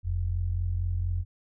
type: tone pair together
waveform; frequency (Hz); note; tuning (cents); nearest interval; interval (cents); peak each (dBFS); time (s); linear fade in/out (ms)
sine; 44.13 / 88.4; F1 / F2; +19 / +22; octave; 1203; -30 / -27; 0.03-1.25; 50
effects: none